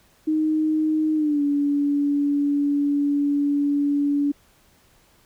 sine tone with pitch glide, 310.9 to 286.7 Hz, D#4 to D4, -1 to -42 cents, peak -18 dBFS, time 0.27-4.32 s, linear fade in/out 10 ms, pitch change -141 cents, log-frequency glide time 1.15-1.42 s, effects pink hiss -58 dBFS RMS until 5.25 s

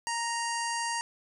harmonic tone with a mistuned harmonic, 932.3 Hz, A#5, in tune, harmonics 1 / 2 / 3 / 5 / 6 / 7 / 8 / 9 / 10, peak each -32 / -36 / -41 / -39 / -45 / -41 / -45 / -45 / -43 dBFS, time 0.07-1.01 s, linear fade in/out 0 ms, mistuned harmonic 6, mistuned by +21 cents, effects none

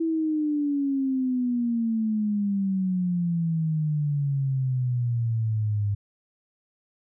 sine exponential sweep, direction down, 330 to 100.8 Hz, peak -22 dBFS, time 0-5.95 s, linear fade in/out 10 ms, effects none

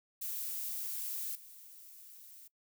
violet noise with level steps, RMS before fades -39 / -54 dBFS, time 0.21-2.48 s, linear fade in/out 10 ms, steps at 1.35 s, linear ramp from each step 5 ms, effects noise-tail reverb RT60 0.1 s tail -21 dB re dry

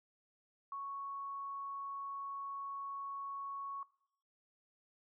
sine tone, 1108.7 Hz, C#6, in tune, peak -40 dBFS, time 0.72-3.83 s, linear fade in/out 2 ms, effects noise-tail reverb RT60 0.7 s tail -21 dB re dry

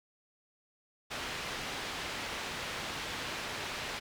white low-pass noise, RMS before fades -39 dBFS, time 1.1-4 s, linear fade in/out 20 ms, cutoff 3300 Hz, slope 12 dB/octave, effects none

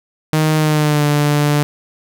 sawtooth tone with pitch glide, 155.56 to 147.08 Hz, D#3 to D3, 0 to +3 cents, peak -8 dBFS, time 0.33-1.63 s, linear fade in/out 0 ms, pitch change -97 cents, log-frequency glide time 0.56-1.05 s, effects none

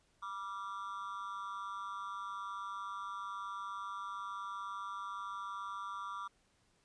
triangle tone with amplitude modulation, 1174.7 Hz, D6, in tune, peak -34 dBFS, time 0.22-6.28 s, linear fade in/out 10 ms, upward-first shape sine, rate 201 Hz, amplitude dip 100%, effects pink hiss -73 dBFS RMS until 6.84 s + resampled to 22050 Hz

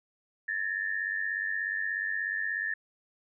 sine tone pair together, 1723 / 1819.7 Hz, A6 / A#6, -37 / -42 cents, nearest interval minor second, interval 95 cents, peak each -32 / -32 dBFS, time 0.48-2.74 s, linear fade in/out 5 ms, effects none

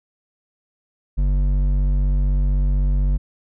sine tone with hard clipping, 47.96 Hz, G1, 37 cents flat, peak -17 dBFS, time 1.17-3.18 s, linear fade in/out 20 ms, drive 8 dB, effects none

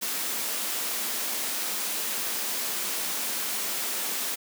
white high-pass noise, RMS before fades -30 dBFS, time 0.01-4.36 s, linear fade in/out 20 ms, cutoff 180 Hz, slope 96 dB/octave, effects none

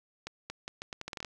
accelerating click train, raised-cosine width 0.2 ms, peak -21 dBFS, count 12, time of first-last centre 0.27-1.247 s, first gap 230 ms, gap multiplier 0.78, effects none

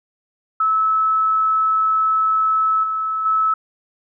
sine tone with level steps, 1301 Hz, E6, 23 cents flat, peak -14 / -19 / -14 dBFS, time 0.6-3.54 s, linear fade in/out 5 ms, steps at 2.83 / 3.25 s, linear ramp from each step 10 ms, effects none

